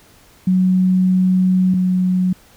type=tone pair in turn; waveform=sine; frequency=185 / 183.51 Hz; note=F#3 / F#3; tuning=0 / -14 cents; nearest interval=unison; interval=14 cents; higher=first; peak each=-11 / -13 dBFS; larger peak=first; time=0.47-1.74 / 1.74-2.33 s; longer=first; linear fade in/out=5 ms; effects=pink hiss -49 dBFS RMS until 2.56 s